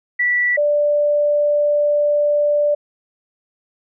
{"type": "tone pair in turn", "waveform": "sine", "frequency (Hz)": [1958, 587.9], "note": ["B6", "D5"], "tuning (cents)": [-15, 2], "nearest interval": "octave + major sixth", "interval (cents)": 2083, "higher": "first", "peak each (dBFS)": [-14, -13], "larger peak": "second", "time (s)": [[0.19, 0.57], [0.57, 2.75]], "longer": "second", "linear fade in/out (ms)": 10, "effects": []}